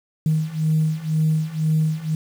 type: beating tone pair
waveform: sine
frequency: 155.56 / 157.56 Hz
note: D#3 / D#3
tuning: 0 / +22 cents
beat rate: 2 Hz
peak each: -21 / -19 dBFS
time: 0.26-2.15 s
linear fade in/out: 2 ms
effects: tanh soft clip ceiling -11 dBFS + 7-bit